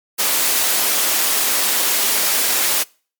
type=high-pass noise; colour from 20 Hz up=white; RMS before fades=-17 dBFS; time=0.18-2.84 s; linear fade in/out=20 ms; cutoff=290 Hz; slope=12 dB/octave; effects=noise-tail reverb RT60 0.4 s tail -25 dB re dry + MP3 96 kbps